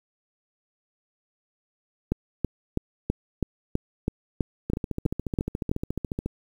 two click trains, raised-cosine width 3 ms, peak -10 / -15 dBFS, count 12 / 23, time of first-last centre 2.12-5.715 / 4.7-6.26 s, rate 3.06 / 14.1 Hz, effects 8-bit

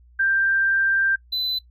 sine / triangle tone pair in turn, 1579 / 4012 Hz, G6 / B7, +12 / +26 cents, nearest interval octave + major third, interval 1614 cents, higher second, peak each -17 / -21 dBFS, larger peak first, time 0.19-1.16 / 1.32-1.59 s, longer first, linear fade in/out 10 ms, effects noise-tail reverb RT60 0.1 s tail -20 dB re dry + added 60 Hz sine -49 dBFS peak until 1.7 s

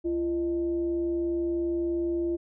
sine tone with frequency modulation, 341.5 Hz, F4, 39 cents flat, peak -25 dBFS, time 0.04-2.37 s, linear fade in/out 20 ms, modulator 274 Hz, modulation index 0.33, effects none

